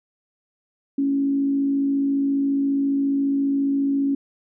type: tone with frequency modulation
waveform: sine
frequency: 277.2 Hz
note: C#4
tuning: in tune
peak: -18 dBFS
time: 0.98-4.15 s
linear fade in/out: 5 ms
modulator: 54.6 Hz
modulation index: 0.26
effects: none